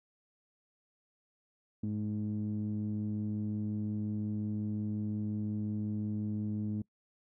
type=tone with low-pass filter; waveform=sawtooth; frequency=105.6 Hz; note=G#2; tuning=29 cents sharp; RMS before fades=-35 dBFS; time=1.83-6.82 s; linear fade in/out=5 ms; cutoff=250 Hz; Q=9; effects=noise-tail reverb RT60 0.1 s tail -23 dB re dry